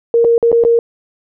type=tone with dropouts; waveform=sine; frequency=466.2 Hz; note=A#4; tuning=in tune; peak=-7 dBFS; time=0.14-0.79 s; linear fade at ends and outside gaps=1 ms; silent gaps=0.244-0.248 / 0.38-0.427 / 0.517-0.527 / 0.638-0.649 s; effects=none